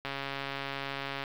click train, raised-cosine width 0.3 ms, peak -19 dBFS, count 165, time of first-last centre 0.05-1.238 s, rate 138 Hz, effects low-pass 5000 Hz 12 dB/octave + 8-bit

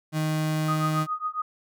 35% pulse tone, 155.56 Hz, D#3, in tune, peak -22 dBFS, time 0.12-1.07 s, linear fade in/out 50 ms
sine tone with tremolo, 1244.5 Hz, D#6, in tune, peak -23 dBFS, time 0.68-1.42 s, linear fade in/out 5 ms, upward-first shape triangle, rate 7.3 Hz, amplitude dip 100%
effects none

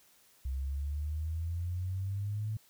sine exponential sweep, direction up, 64.6 to 110 Hz, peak -32 dBFS, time 0.45-2.57 s, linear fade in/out 5 ms, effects white hiss -64 dBFS RMS until 2.69 s

